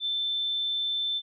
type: tone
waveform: sine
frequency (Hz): 3540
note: A7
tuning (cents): +10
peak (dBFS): -26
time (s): 0-1.22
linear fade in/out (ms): 50
effects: none